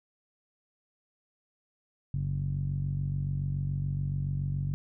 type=tone with low-pass filter; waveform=10% pulse; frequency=47.05 Hz; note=F#1; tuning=30 cents sharp; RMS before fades=-31 dBFS; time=2.14-4.74 s; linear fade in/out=0 ms; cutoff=130 Hz; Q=4.8; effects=none